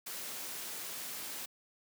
white noise, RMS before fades -42 dBFS, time 0.06-1.46 s, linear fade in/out 10 ms, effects high-pass 150 Hz 12 dB/octave

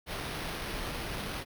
pink noise with sample-and-hold, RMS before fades -37 dBFS, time 0.06-1.45 s, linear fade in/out 50 ms, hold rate 7350 Hz, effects none

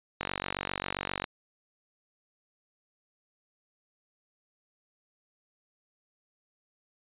click train, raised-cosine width 0.3 ms, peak -14 dBFS, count 50, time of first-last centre 0.21-1.242 s, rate 47.5 Hz, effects resampled to 8000 Hz

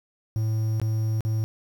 triangle tone with dropouts, 110 Hz, A2, in tune, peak -20 dBFS, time 0.36-1.44 s, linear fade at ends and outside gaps 0 ms, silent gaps 0.799-0.816 / 1.207-1.25 s, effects 8-bit

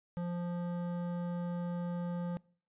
sine tone with hard clipping, 174.61 Hz, F3, in tune, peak -36 dBFS, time 0.17-2.37 s, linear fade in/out 0 ms, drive 13 dB, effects noise-tail reverb RT60 0.5 s tail -24 dB re dry + resampled to 8000 Hz

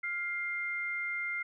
sine tone pair together, 1403.9 / 2100 Hz, F6 / C7, +9 / +6 cents, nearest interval perfect fifth, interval 697 cents, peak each -39 / -33 dBFS, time 0.03-1.43 s, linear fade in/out 10 ms, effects none

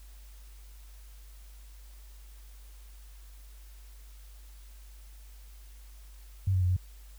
sine tone with pitch steps, 95.8 / 92.6 / 90.2 / 91.3 Hz, G2 / F#2 / F#2 / F#2, -39 / +2 / -44 / -23 cents, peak -23 dBFS, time 6.47-6.766 s, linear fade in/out 5 ms, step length 74 ms, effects added 50 Hz sine -47 dBFS peak until 7.18 s + white hiss -60 dBFS RMS until 7.18 s

